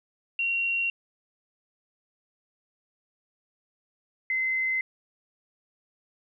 sine tone pair in turn, 2747 / 2058 Hz, F7 / C7, -29 / -29 cents, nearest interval perfect fourth, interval 500 cents, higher first, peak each -24 dBFS, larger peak neither, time 0.39-0.9 / 4.3-4.81 s, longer neither, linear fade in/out 2 ms, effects 11-bit

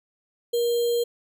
sine tone with sample-and-hold, 473.2 Hz, A#4, 26 cents sharp, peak -20 dBFS, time 0.53-1.04 s, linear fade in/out 10 ms, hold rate 3675 Hz, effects none

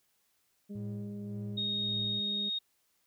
harmonic tone, 203.7 Hz, G#3, 33 cents flat, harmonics 1 / 2 / 3, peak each -39 / -49 / -59 dBFS, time 0.69-2.5 s, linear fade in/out 20 ms
triangle tone with tremolo, 110 Hz, A2, in tune, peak -36 dBFS, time 0.75-2.2 s, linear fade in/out 5 ms, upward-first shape sine, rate 1.8 Hz, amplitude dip 60%
sine tone, 3729 Hz, A#7, in tune, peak -31 dBFS, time 1.57-2.59 s, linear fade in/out 10 ms
effects white hiss -74 dBFS RMS until 3.06 s

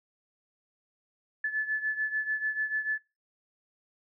sine beating tone pair, 1731 / 1737.8 Hz, A6 / A6, -29 / -22 cents, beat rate 6.8 Hz, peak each -29 / -34 dBFS, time 1.44-2.98 s, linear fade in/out 5 ms, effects noise-tail reverb RT60 0.3 s tail -21 dB re dry

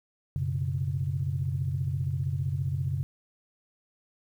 sine chord, F# suspended fourth, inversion none, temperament equal, 92.5 / 123.47 / 138.59 Hz, F#2 / B2 / C#3, 0 / 0 / 0 cents, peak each -31 / -33 / -29 dBFS, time 0.36-3.03 s, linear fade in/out 0 ms, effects tanh soft clip ceiling -17 dBFS + 10-bit

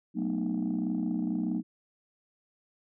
sine chord, B dominant seventh, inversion second, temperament just, 185.21 / 222.2 / 246.9 / 308.7 Hz, F#3 / A3 / B3 / D#4, +2 / +17 / 0 / -14 cents, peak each -32 dBFS, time 0.14-1.63 s, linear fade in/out 50 ms, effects tanh soft clip ceiling -22 dBFS

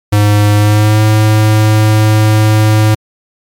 square tone with pitch glide, 103.83 to 107.8 Hz, G#2 to A2, 0 to -35 cents, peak -6 dBFS, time 0.12-2.95 s, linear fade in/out 10 ms, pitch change +65 cents, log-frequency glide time 0.55-1.02 s, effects MP3 96 kbps

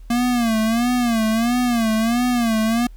square tone with vibrato, 233.1 Hz, A#3, in tune, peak -17 dBFS, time 0.1-2.87 s, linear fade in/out 5 ms, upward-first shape sine, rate 1.5 Hz, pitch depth 110 cents each way, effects added 40 Hz sine -36 dBFS peak until 2.96 s + pink hiss -60 dBFS RMS until 2.96 s

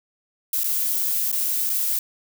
violet noise with dropouts, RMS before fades -23 dBFS, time 0.53-1.99 s, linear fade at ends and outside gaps 2 ms, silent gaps 0.635-0.642 / 1.316-1.326 / 1.695-1.699 s, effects none

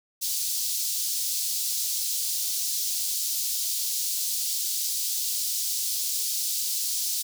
pink high-pass noise, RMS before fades -28 dBFS, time 0.21-7.23 s, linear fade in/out 20 ms, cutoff 4400 Hz, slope 24 dB/octave, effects none

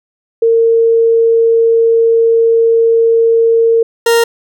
sine / 40% pulse tone pair in turn, 457.5 / 464.7 Hz, A#4 / A#4, -32 / -5 cents, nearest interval unison, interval 27 cents, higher second, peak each -6 dBFS, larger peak neither, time 0.42-3.83 / 4.06-4.24 s, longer first, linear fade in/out 5 ms, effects none

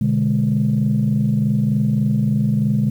sine chord, G# diminished, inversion first, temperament equal, 123.47 / 146.83 / 207.7 Hz, B2 / D3 / G#3, 0 / 0 / 0 cents, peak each -19 / -19 / -17 dBFS, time 0.01-2.9 s, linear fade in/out 5 ms, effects tanh soft clip ceiling -8 dBFS + 8-bit

